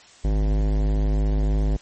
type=tone with hard clipping; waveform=sine; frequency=51.6 Hz; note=G#1; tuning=10 cents flat; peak=-20 dBFS; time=0.24-1.77 s; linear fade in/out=10 ms; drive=18 dB; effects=white hiss -49 dBFS RMS until 1.81 s + MP3 32 kbps